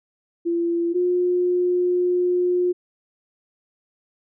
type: tone pair in turn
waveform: sine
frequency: 340.5 / 357.8 Hz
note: F4 / F4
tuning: -44 / +42 cents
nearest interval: minor second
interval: 86 cents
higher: second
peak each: -19 / -17 dBFS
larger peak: second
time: 0.45-0.94 / 0.94-2.73 s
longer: second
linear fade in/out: 20 ms
effects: none